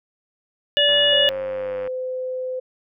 harmonic tone, 579 Hz, D5, 25 cents flat, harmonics 1 / 3 / 5 / 6, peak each -20 / -24 / -16 / -23 dBFS, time 0.77-1.29 s, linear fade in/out 0 ms
click train, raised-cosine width 0.5 ms, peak -22 dBFS, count 96, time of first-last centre 0.89-1.874 s, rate 96.5 Hz
sine tone with pitch glide, 539 to 511.7 Hz, C#5 to C5, -49 to -39 cents, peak -24 dBFS, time 1.12-2.6 s, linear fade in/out 10 ms, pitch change -90 cents, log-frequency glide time 1.26-1.77 s
effects none

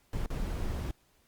brown noise with dropouts, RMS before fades -33 dBFS, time 0.13-0.91 s, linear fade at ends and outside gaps 1 ms, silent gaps 0.26-0.303 s, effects pink hiss -68 dBFS RMS until 1.27 s + Opus 48 kbps

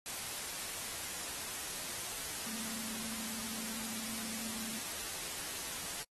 sine tone in noise, 223 Hz, A3, 23 cents sharp, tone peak -46 dBFS, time 2.47-4.79 s, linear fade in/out 0 ms, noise white, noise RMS -41 dBFS, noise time 0.06-6.03 s, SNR -8 dB, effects noise-tail reverb RT60 0.1 s tail -26 dB re dry + AAC 32 kbps

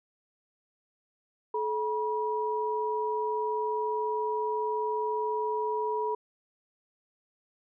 sine tone pair together, 430.4 / 964.8 Hz, A4 / B5, -38 / -41 cents, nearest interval octave + major second, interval 1397 cents, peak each -30 / -30 dBFS, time 1.54-6.15 s, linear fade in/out 5 ms, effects none

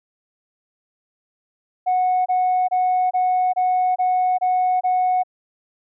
sine tone bursts, 735 Hz, F#5, 12 cents flat, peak -14 dBFS, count 8, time 1.86-5.235 s, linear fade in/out 20 ms, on 400 ms, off 25 ms, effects tanh soft clip ceiling -13 dBFS

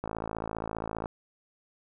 click train, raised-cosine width 1 ms, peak -19 dBFS, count 57, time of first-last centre 0.04-1.058 s, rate 55 Hz, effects none

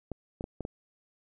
clicks, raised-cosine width 2 ms, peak -22 dBFS, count 5, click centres 0.117 / 0.409 / 0.441 / 0.607 / 0.651 s, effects none

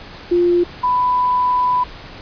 sine tone pair in turn, 350 / 995.1 Hz, F4 / B5, +4 / +13 cents, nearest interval octave + tritone, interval 1809 cents, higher second, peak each -11 / -13 dBFS, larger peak first, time 0.31-0.64 / 0.83-1.84 s, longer second, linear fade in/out 10 ms, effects pink hiss -36 dBFS RMS until 2.21 s + resampled to 11025 Hz

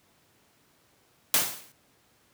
white noise with exponential decay, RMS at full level -19 dBFS, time 1.34-1.72 s, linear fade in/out 1 ms, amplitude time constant 81 ms, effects pink hiss -64 dBFS RMS until 2.33 s + high-pass 100 Hz 12 dB/octave

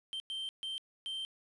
triangle tone bursts at uneven times, 3132 Hz, G7, 2 cents flat, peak -35 dBFS, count 4, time 0.13-0.2 / 0.3-0.49 / 0.63-0.78 / 1.06-1.25 s, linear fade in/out 0 ms, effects resampled to 24000 Hz + 11-bit

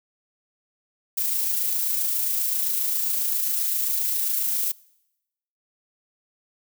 violet noise with amplitude modulation, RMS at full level -23 dBFS, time 1.17-4.72 s, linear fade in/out 10 ms, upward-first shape sine, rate 27.5 Hz, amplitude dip 30%, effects noise-tail reverb RT60 0.9 s tail -24 dB re dry

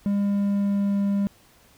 triangle tone with pitch glide, 201.5 to 200.1 Hz, G3 to G3, +48 to +36 cents, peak -18 dBFS, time 0.06-1.27 s, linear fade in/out 0 ms, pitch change -12 cents, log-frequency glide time 0.23-1.02 s, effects pink hiss -56 dBFS RMS until 1.77 s

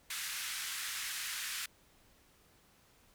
pink band-pass noise, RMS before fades -40 dBFS, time 0.1-1.66 s, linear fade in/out 5 ms, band 1500 to 14000 Hz, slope 24 dB/octave, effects pink hiss -66 dBFS RMS until 3.14 s

